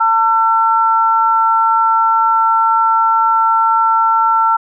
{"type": "tone pair together", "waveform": "sine", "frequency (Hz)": [901, 1350], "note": ["A5", "E6"], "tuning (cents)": [41, 41], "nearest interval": "perfect fifth", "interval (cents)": 700, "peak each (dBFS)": -12, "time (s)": [0, 4.57], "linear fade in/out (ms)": 10, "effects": []}